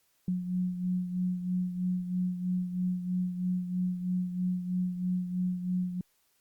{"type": "beating tone pair", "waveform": "sine", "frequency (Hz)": [180.7, 183.8], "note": ["F#3", "F#3"], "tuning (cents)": [-41, -11], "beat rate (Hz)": 3.1, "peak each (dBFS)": [-29, -36], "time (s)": [0.28, 6.01], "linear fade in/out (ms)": 2, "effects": ["white hiss -71 dBFS RMS until 6.4 s", "Opus 48 kbps"]}